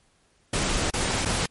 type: noise with dropouts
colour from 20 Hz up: pink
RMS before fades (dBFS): -25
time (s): 0.53-1.46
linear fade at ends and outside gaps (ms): 5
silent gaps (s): 0.903-0.936 / 1.251-1.256
effects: pink hiss -64 dBFS RMS until 1.5 s + MP3 48 kbps